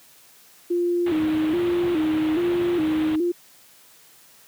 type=tone with vibrato; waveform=sine; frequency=330 Hz; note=E4; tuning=2 cents sharp; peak=-19 dBFS; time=0.7-3.32 s; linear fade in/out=10 ms; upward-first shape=square; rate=1.2 Hz; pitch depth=98 cents each way
type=low-pass noise; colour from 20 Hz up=pink; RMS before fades=-33 dBFS; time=1.06-3.16 s; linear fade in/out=5 ms; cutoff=3700 Hz; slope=48 dB/octave
effects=white hiss -52 dBFS RMS until 4.47 s + high-pass 100 Hz 12 dB/octave